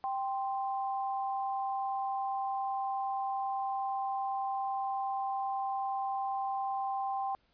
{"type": "tone pair together", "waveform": "sine", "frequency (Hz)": [784, 1046.5], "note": ["G5", "C6"], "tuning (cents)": [0, 0], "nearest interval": "perfect fourth", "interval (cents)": 500, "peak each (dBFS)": [-32, -38], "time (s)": [0.04, 7.35], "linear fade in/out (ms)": 0, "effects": ["pink hiss -71 dBFS RMS until 7.53 s", "resampled to 11025 Hz"]}